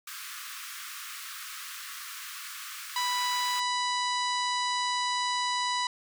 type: high-pass noise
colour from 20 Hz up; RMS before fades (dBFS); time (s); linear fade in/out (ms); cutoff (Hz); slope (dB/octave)
pink; -41; 0.07-3.6; 5; 1100; 96
type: harmonic tone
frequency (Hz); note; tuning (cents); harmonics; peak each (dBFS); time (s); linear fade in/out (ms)
987.8; B5; 0; 1 / 2 / 3 / 4 / 5 / 6 / 7 / 8 / 9; -29 / -35 / -39 / -34 / -38 / -44 / -43 / -48 / -47; 2.96-5.87; 2
effects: none